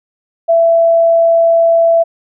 sine tone, 667 Hz, E5, 20 cents sharp, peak -6 dBFS, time 0.48-2.04 s, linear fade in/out 20 ms, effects none

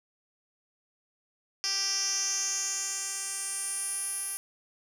10% pulse tone with band-pass filter sweep, 392 Hz, G4, in tune, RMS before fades -32 dBFS, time 1.64-4.37 s, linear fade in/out 0 ms, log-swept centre 5100 to 11000 Hz, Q 5.3, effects none

